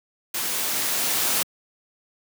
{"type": "noise with level ramp", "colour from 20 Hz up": "white", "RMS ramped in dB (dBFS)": [-27, -22], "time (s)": [0.34, 1.43], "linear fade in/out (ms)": 5, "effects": ["high-pass 150 Hz 12 dB/octave"]}